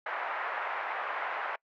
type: band-pass noise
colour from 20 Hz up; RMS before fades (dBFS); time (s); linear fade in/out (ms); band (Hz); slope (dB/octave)
pink; -35; 0.06-1.56; 5; 670 to 2000; 24
effects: noise-tail reverb RT60 0.1 s tail -25 dB re dry